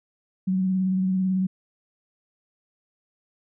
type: tone with vibrato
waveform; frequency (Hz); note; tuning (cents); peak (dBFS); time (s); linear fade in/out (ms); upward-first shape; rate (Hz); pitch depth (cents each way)
sine; 187.5; F#3; +23; -20; 0.47-1.47; 10; sine; 18; 27
effects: none